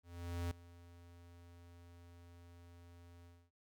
square tone with ADSR envelope, 86.4 Hz, F2, 18 cents flat, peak -37 dBFS, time 0.03-3.51 s, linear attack 480 ms, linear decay 5 ms, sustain -20 dB, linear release 260 ms, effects none

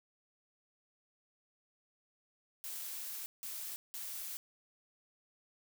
blue noise bursts at uneven times, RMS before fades -43 dBFS, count 3, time 2.64-3.26 / 3.43-3.76 / 3.94-4.37 s, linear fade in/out 0 ms, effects none

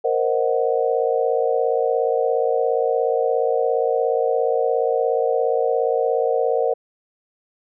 sine chord, C half-diminished seventh, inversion third, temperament equal, 466.2 / 523.3 / 622.3 / 740 Hz, Bb4 / C5 / Eb5 / Gb5, 0 / 0 / 0 / 0 cents, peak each -20 / -22 / -25 / -25 dBFS, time 0.04-6.74 s, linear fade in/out 10 ms, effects none

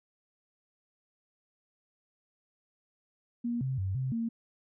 sine tone with pitch steps, 237.6 / 131.7 / 95.3 / 130.7 / 229.5 Hz, A#3 / C3 / G2 / C3 / A#3, +33 / +12 / -48 / -1 / -27 cents, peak -29 dBFS, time 3.44-4.29 s, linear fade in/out 10 ms, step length 170 ms, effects none

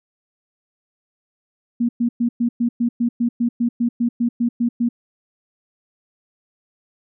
sine tone bursts, 237.3 Hz, A#3, 31 cents sharp, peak -15 dBFS, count 16, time 1.8-4.89 s, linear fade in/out 10 ms, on 90 ms, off 110 ms, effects none

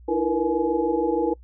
sine tone cluster, 310 / 336.6 / 464.8 / 485.6 / 844 Hz, D#4 / E4 / A#4 / B4 / G#5, -6 / +36 / -5 / -29 / +28 cents, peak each -28 / -24 / -26 / -26 / -29 dBFS, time 0.08-1.34 s, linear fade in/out 10 ms, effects noise-tail reverb RT60 0.1 s tail -24 dB re dry + added 60 Hz sine -44 dBFS peak until 1.43 s

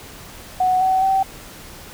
sine tone with pitch steps, 740 / 755.1 / 770.5 Hz, F#5 / F#5 / G5, 0 / +35 / -30 cents, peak -14 dBFS, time 0.6-1.23 s, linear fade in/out 5 ms, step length 210 ms, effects pink hiss -39 dBFS RMS until 1.93 s

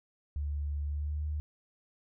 sine tone with pitch glide, 72.8 to 75.37 Hz, D2 to D2, -15 to +45 cents, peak -31 dBFS, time 0.36-1.4 s, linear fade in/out 0 ms, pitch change +60 cents, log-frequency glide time 0.87-1.24 s, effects none

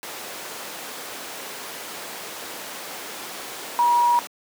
sine tone in noise, 958 Hz, A#5, 47 cents sharp, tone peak -15 dBFS, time 3.79-4.19 s, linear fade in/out 0 ms, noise pink, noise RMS -33 dBFS, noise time 0.03-4.27 s, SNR +15 dB, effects high-pass 400 Hz 12 dB/octave

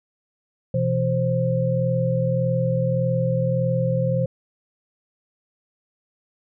sine tone cluster, 126.1 / 167.8 / 526 Hz, B2 / E3 / C5, +36 / +31 / +9 cents, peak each -22 / -24 / -23 dBFS, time 0.74-4.26 s, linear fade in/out 5 ms, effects none

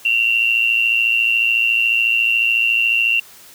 sine tone with amplitude modulation, 2749 Hz, F7, 28 cents flat, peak -10 dBFS, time 0.05-3.2 s, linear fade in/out 5 ms, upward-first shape sine, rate 114 Hz, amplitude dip 70%, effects white hiss -43 dBFS RMS until 3.54 s + high-pass 60 Hz 12 dB/octave

